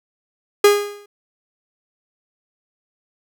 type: tone with exponential decay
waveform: 45% pulse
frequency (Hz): 410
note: G#4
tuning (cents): -22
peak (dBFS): -6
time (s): 0.64-1.06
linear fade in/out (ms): 5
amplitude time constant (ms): 91
effects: none